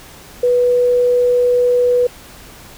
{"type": "tone", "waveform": "sine", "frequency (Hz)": 491.1, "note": "B4", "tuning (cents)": -10, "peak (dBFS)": -10, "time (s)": [0.43, 2.07], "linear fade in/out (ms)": 5, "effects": ["pink hiss -39 dBFS RMS until 2.77 s"]}